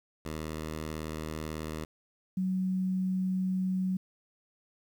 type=tone pair in turn; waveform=10% pulse / sine; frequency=78.2 / 186.53 Hz; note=D#2 / F#3; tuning=+9 / +14 cents; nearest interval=octave + minor third; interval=1505 cents; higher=second; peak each=-27 dBFS; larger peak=neither; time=0.25-1.85 / 2.37-3.97 s; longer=neither; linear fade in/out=5 ms; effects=10-bit